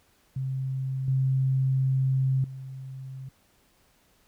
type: tone with level steps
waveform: sine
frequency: 132.5 Hz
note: C3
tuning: 22 cents sharp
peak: -27 / -21 / -36 dBFS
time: 0.36-3.29 s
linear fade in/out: 5 ms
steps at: 1.08 / 2.44 s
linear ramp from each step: 2 ms
effects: pink hiss -64 dBFS RMS until 4.27 s